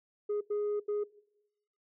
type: tone bursts at uneven times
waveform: sine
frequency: 415.3 Hz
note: G#4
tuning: in tune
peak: -27 dBFS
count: 3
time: 0.29-0.41 / 0.5-0.8 / 0.88-1.04 s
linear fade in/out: 10 ms
effects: noise-tail reverb RT60 0.9 s tail -22 dB re dry + tanh soft clip ceiling -28 dBFS